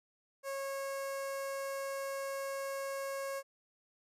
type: tone with notch filter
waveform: sawtooth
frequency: 547 Hz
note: C#5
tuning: 23 cents flat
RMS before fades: -39 dBFS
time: 0.43-3.43 s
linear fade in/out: 50 ms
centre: 3500 Hz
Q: 1.3
effects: resampled to 32000 Hz